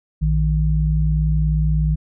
sine tone pair together, 58.1 / 155.1 Hz, A#1 / D#3, -5 / -5 cents, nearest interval octave + perfect fourth, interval 1700 cents, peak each -17 / -18 dBFS, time 0.21-1.96 s, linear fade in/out 20 ms, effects none

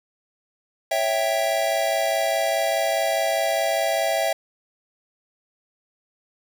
square chord, C# diminished, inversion none, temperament equal, 554.4 / 659.3 / 784 Hz, C#5 / E5 / G5, 0 / 0 / 0 cents, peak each -28 / -23 / -27 dBFS, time 0.91-4.33 s, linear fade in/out 5 ms, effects 8-bit

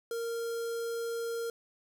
square tone with notch filter, 463.6 Hz, A#4, 10 cents flat, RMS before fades -35 dBFS, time 0.11-1.5 s, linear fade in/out 2 ms, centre 2400 Hz, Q 1.2, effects none

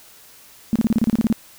sine tone bursts, 224.3 Hz, A3, 34 cents sharp, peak -13 dBFS, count 11, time 0.73-1.326 s, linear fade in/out 0 ms, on 26 ms, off 31 ms, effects white hiss -47 dBFS RMS until 1.58 s

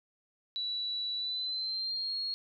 sine tone with pitch glide, 3938 to 4294 Hz, B7 to C8, -6 to +44 cents, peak -32 dBFS, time 0.56-2.34 s, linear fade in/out 0 ms, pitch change +150 cents, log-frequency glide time 1.16-2.2 s, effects none

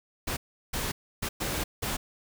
pink noise bursts at uneven times, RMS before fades -31 dBFS, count 5, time 0.27-0.37 / 0.73-0.92 / 1.22-1.29 / 1.4-1.64 / 1.82-1.97 s, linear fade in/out 10 ms, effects none

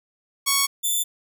5% pulse tone pair in turn, 1111 / 3527 Hz, C#6 / A7, +4 / +3 cents, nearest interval octave + minor sixth, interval 1999 cents, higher second, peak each -6 / -13 dBFS, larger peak first, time 0.46-0.67 / 0.83-1.04 s, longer neither, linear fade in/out 20 ms, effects none

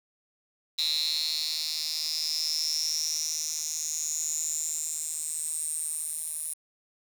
10% pulse tone with high-pass filter sweep, 155.56 Hz, D#3, in tune, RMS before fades -31 dBFS, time 0.78-6.54 s, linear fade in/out 10 ms, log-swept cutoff 4000 to 9700 Hz, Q 9.9, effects 8-bit

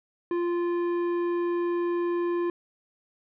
sine tone with tanh clipping, 347.1 Hz, F4, 11 cents flat, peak -26 dBFS, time 0.31-2.5 s, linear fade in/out 2 ms, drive 11 dB, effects none

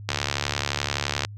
click train, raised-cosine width 0.2 ms, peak -6 dBFS, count 84, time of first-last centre 0.09-1.249 s, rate 71.6 Hz, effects added 103 Hz sine -36 dBFS peak until 1.37 s

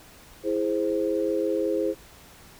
sine chord, E augmented, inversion none, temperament equal, 329.6 / 415.3 / 523.3 Hz, E4 / G#4 / B#4, 0 / 0 / 0 cents, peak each -27 dBFS, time 0.43-1.95 s, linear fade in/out 50 ms, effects pink hiss -50 dBFS RMS until 2.59 s

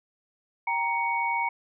sine tone cluster, 786 / 935 / 2232 Hz, G5 / A#5 / C#7, +4 / +5 / +11 cents, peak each -34 / -26 / -29 dBFS, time 0.67-1.49 s, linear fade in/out 5 ms, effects none

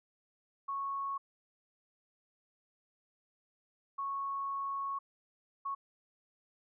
sine tone bursts at uneven times, 1104 Hz, C#6, 7 cents flat, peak -34 dBFS, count 3, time 0.68-1.18 / 3.98-4.99 / 5.65-5.75 s, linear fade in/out 10 ms, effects none

